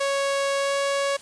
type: tone with pitch glide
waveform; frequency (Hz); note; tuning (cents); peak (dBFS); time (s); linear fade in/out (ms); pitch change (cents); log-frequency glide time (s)
sawtooth; 554.4 to 557.6; C#5 to C#5; 0 to +10; -18; 0-1.17; 10; +10; 0.57-0.75
effects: white hiss -45 dBFS RMS until 1.21 s + resampled to 22050 Hz